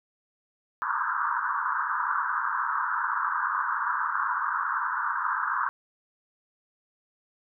pink band-pass noise, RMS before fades -28 dBFS, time 0.82-5.69 s, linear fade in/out 0 ms, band 940 to 1600 Hz, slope 96 dB/octave, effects none

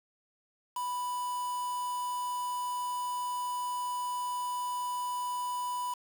triangle tone with quantisation, 987.8 Hz, B5, in tune, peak -30 dBFS, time 0.76-5.94 s, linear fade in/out 5 ms, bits 7, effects none

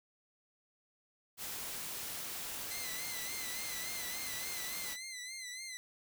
white noise, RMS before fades -42 dBFS, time 1.37-4.97 s, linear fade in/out 50 ms
15% pulse tone with vibrato, 2039 Hz, C7, 45 cents flat, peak -36 dBFS, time 2.71-5.77 s, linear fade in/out 0 ms, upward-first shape sine, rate 3.5 Hz, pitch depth 67 cents each way
effects none

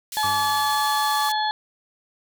white band-pass noise, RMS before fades -33 dBFS, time 0.12-1.32 s, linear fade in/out 2 ms, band 3000 to 14000 Hz, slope 12 dB/octave
harmonic tone, 857 Hz, A5, 46 cents flat, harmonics 1 / 2 / 4 / 5, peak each -22 / -29 / -30 / -31 dBFS, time 0.17-1.51 s, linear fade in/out 0 ms
sine tone, 1155 Hz, D6, 29 cents flat, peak -25 dBFS, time 0.23-1.29 s, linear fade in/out 2 ms
sawtooth tone with exponential decay, 98.1 Hz, G2, 2 cents sharp, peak -29 dBFS, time 0.24-1.3 s, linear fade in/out 0 ms, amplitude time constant 230 ms
effects none

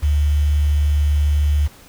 sine tone with quantisation, 73.42 Hz, D2, in tune, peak -13 dBFS, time 0.02-1.68 s, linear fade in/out 20 ms, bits 6, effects pink hiss -45 dBFS RMS until 1.88 s

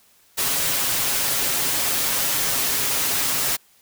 white noise with comb filter, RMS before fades -22 dBFS, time 0.37-3.57 s, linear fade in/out 20 ms, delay 7.3 ms, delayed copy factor +0.55, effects white hiss -57 dBFS RMS until 3.81 s

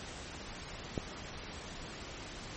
click, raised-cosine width 2 ms, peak -19 dBFS, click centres 0.978 s, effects pink hiss -45 dBFS RMS until 2.56 s + MP3 32 kbps

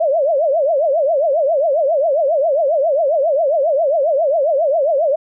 sine tone with vibrato, 602 Hz, D5, 43 cents sharp, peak -12 dBFS, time 0-5.16 s, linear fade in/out 10 ms, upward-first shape triangle, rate 7.4 Hz, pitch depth 260 cents each way, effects none

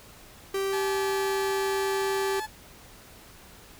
45% pulse tone, 390 Hz, G4, 9 cents flat, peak -26 dBFS, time 0.54-2.4 s, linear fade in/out 5 ms
30% pulse tone with pitch glide, 857 to 862.5 Hz, A5 to A5, -46 to -35 cents, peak -29 dBFS, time 0.72-2.47 s, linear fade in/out 20 ms, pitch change +11 cents, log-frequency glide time 1.23-2.1 s
effects pink hiss -50 dBFS RMS until 3.79 s

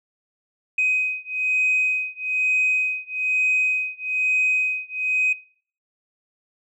sine beating tone pair, 2514 / 2515.1 Hz, D#7 / D#7, +17 / +18 cents, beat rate 1.1 Hz, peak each -22 dBFS, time 0.78-5.33 s, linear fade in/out 5 ms, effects noise-tail reverb RT60 0.5 s tail -21 dB re dry + tanh soft clip ceiling -13 dBFS

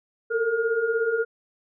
sine tone cluster, 441.6 / 458.2 / 1423 Hz, A4 / A#4 / F6, +6 / -30 / +32 cents, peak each -28 / -23 / -28 dBFS, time 0.3-1.25 s, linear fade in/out 20 ms, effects none

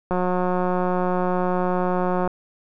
click train, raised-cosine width 1 ms, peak -10 dBFS, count 393, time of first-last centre 0.11-2.276 s, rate 181 Hz, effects none

